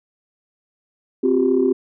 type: chord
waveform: sine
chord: C suspended fourth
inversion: none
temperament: equal with one note detuned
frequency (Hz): 261.6 / 357 / 392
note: C4 / F4 / G4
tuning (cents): 0 / +38 / 0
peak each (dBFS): -18 / -19 / -17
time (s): 1.23-1.73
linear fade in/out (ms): 10
effects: tanh soft clip ceiling -6 dBFS

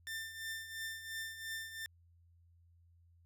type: tone with tremolo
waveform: sawtooth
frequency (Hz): 1790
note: A6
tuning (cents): +29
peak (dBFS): -35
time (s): 0.07-1.86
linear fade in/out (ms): 0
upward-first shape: triangle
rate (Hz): 2.9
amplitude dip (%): 70
effects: added 85 Hz sine -63 dBFS peak until 3.25 s

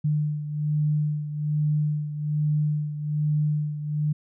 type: beating tone pair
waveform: sine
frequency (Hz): 150 / 151.2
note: D3 / D#3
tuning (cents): +37 / -49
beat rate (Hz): 1.2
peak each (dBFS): -23 / -29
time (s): 0.04-4.13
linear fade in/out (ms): 10
effects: none

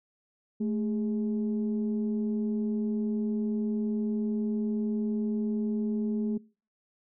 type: tone pair together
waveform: sine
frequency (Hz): 217.2 / 410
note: A3 / G#4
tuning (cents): -22 / -22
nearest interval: major seventh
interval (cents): 1100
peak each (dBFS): -26 / -36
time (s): 0.6-6.38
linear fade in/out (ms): 10
effects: noise-tail reverb RT60 0.4 s tail -25 dB re dry + tanh soft clip ceiling -20 dBFS

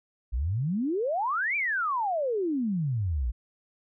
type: exponential two-way sweep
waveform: sine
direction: up then down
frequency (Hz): 53.6 to 2415 to 53.6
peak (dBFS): -25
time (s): 0.32-3.32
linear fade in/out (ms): 20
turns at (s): 1.56
effects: none

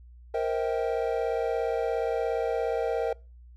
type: chord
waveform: triangle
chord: C dominant seventh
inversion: third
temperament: equal with one note detuned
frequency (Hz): 466.2 / 523.3 / 644.6 / 784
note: Bb4 / C5 / E5 / G5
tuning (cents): 0 / 0 / -39 / 0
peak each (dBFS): -26 / -31 / -30 / -32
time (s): 0.34-3.13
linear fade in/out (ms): 5
effects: noise-tail reverb RT60 0.3 s tail -24 dB re dry + added 60 Hz sine -47 dBFS peak until 3.56 s

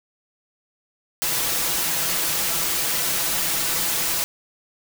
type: noise with comb filter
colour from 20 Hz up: white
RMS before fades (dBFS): -23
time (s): 1.22-4.24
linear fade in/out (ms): 0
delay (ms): 6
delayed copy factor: +0.55
effects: none

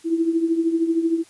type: tone with tremolo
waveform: sine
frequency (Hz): 330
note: E4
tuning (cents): +2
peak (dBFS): -14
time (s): 0.04-1.24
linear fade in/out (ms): 50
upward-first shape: triangle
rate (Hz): 13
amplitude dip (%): 75
effects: white hiss -52 dBFS RMS until 1.29 s + resampled to 24000 Hz

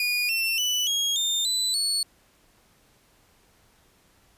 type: tone with pitch steps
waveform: 30% pulse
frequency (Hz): 2446 / 2698 / 2977 / 3284 / 3623 / 3997 / 4409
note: D#7 / E7 / F#7 / G#7 / A7 / B7 / C#8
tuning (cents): -30 / +40 / +10 / -20 / +50 / +20 / -10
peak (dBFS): -20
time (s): 0-2.03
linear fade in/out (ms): 2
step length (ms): 290
effects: pink hiss -61 dBFS RMS until 4.37 s + resampled to 32000 Hz

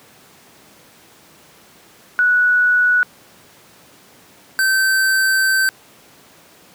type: tone pair in turn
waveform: sine / square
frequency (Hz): 1472 / 1547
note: F#6 / G6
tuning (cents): -9 / -23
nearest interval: minor second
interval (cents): 86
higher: second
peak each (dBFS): -11 / -14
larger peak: first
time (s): 2.19-3.03 / 4.59-5.69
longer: second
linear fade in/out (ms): 0
effects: pink hiss -47 dBFS RMS until 6.74 s + high-pass 150 Hz 12 dB/octave

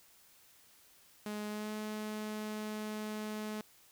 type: tone with pitch glide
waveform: sawtooth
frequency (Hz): 210 to 213.7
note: G#3 to G#3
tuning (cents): +19 to +50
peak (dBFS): -34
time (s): 1.26-3.61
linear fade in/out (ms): 2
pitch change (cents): +31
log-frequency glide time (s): 1.48-1.72
effects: white hiss -63 dBFS RMS until 3.91 s

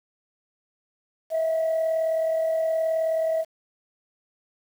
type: tone pair together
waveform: sine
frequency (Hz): 645 / 684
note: E5 / F5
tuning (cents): -38 / -36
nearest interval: minor second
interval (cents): 102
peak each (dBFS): -20 / -32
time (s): 1.3-3.45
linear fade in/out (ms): 50
effects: tanh soft clip ceiling -18 dBFS + 8-bit

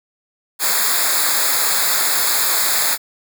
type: noise with comb filter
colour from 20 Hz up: white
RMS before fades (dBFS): -17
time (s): 0.59-2.98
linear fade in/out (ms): 50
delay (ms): 0.34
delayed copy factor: -1
effects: none

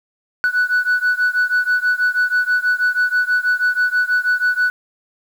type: beating tone pair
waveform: sine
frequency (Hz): 1480 / 1486.2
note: F#6 / F#6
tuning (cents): 0 / +7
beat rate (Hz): 6.2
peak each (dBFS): -15 / -16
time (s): 0.44-4.7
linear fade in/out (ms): 0
effects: tanh soft clip ceiling -11 dBFS + 7-bit

